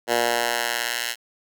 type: tone with high-pass filter sweep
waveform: 10% pulse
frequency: 118.9 Hz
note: A#2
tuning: 35 cents sharp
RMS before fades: -24 dBFS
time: 0.07-1.16 s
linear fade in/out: 50 ms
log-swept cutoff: 480 to 2300 Hz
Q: 0.85
effects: none